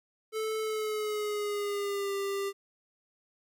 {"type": "tone with pitch glide", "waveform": "square", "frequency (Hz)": [437.3, 396.4], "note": ["A4", "G4"], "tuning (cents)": [-11, 19], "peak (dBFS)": -31, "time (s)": [0.32, 2.53], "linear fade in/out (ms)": 50, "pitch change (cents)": -170, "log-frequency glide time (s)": [0.6, 2.14], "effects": ["12-bit"]}